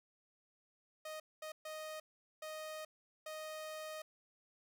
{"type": "tone bursts at uneven times", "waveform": "sawtooth", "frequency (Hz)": 622.3, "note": "D#5", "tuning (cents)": 0, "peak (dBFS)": -40, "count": 5, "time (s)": [[1.05, 1.2], [1.42, 1.52], [1.65, 2], [2.42, 2.85], [3.26, 4.02]], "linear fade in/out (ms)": 5, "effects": []}